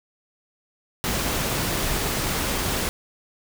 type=noise; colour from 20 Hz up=pink; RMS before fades=-25 dBFS; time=1.04-2.89 s; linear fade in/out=0 ms; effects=none